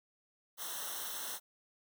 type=noise with comb filter; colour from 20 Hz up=white; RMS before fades=-41 dBFS; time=0.57-1.4 s; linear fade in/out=50 ms; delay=0.42 ms; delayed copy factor=-0.9; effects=none